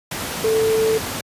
sine tone in noise, 441.9 Hz, A4, 7 cents sharp, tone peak -15 dBFS, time 0.44-0.98 s, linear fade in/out 5 ms, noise pink, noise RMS -26 dBFS, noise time 0.11-1.21 s, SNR +8 dB, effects high-pass 100 Hz 12 dB/octave + resampled to 32000 Hz

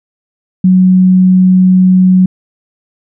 sine tone, 185 Hz, F#3, in tune, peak -3 dBFS, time 0.64-2.26 s, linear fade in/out 5 ms, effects none

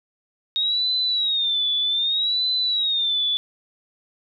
sine tone with vibrato, 3729 Hz, A#7, in tune, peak -19 dBFS, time 0.56-3.37 s, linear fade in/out 0 ms, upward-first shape sine, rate 0.64 Hz, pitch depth 130 cents each way, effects none

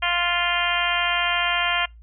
harmonic tone, 349.2 Hz, F4, in tune, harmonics 2 / 3 / 4 / 5 / 6 / 7 / 8 / 9, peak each -28 / -28 / -28 / -28 / -28 / -28 / -28 / -28 dBFS, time 0.02-1.86 s, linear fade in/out 10 ms, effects noise-tail reverb RT60 0.2 s tail -26 dB re dry + added 57 Hz sine -43 dBFS peak until 2.02 s

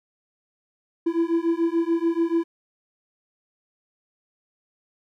triangle beating tone pair, 330.8 / 337.7 Hz, E4 / E4, +6 / +42 cents, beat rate 6.9 Hz, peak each -21 dBFS, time 1.06-2.44 s, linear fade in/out 10 ms, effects none

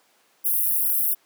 pink high-pass noise, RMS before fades -22 dBFS, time 0.44-1.15 s, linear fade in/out 20 ms, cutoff 11000 Hz, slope 48 dB/octave, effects pink hiss -61 dBFS RMS until 1.25 s + high-pass 400 Hz 12 dB/octave

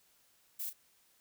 violet noise with echo, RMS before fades -39 dBFS, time 0.59-0.7 s, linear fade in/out 10 ms, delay 33 ms, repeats 1, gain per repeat -11 dB, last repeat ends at 0.733 s, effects white hiss -69 dBFS RMS until 1.2 s

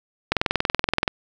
click train, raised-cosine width 0.3 ms, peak -3 dBFS, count 17, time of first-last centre 0.32-1.078 s, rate 21.1 Hz, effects none

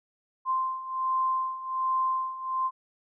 sine beating tone pair, 1043 / 1044.3 Hz, C6 / C6, -6 / -4 cents, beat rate 1.3 Hz, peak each -31 / -27 dBFS, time 0.45-2.71 s, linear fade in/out 50 ms, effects none

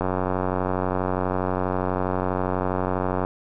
click train, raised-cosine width 1 ms, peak -10 dBFS, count 300, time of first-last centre 0.01-3.249 s, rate 92.3 Hz, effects none

